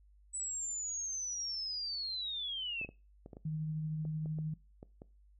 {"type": "linear sweep", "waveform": "sine", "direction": "down", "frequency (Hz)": [8000, 2539], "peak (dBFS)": -36, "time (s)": [0.33, 2.86], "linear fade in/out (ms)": 20}
{"type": "clicks", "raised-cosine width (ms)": 2, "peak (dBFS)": -35, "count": 11, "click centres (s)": [2.814, 2.848, 2.89, 3.261, 3.332, 3.369, 4.052, 4.259, 4.387, 4.829, 5.019]}
{"type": "tone with tremolo", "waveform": "sine", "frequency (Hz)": 155.56, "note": "D#3", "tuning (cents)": 0, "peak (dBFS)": -33, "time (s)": [3.45, 4.54], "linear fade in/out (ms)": 5, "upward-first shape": "triangle", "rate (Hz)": 13, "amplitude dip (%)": 25}
{"effects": ["noise-tail reverb RT60 0.3 s tail -21 dB re dry", "added 50 Hz sine -60 dBFS peak until 5.39 s"]}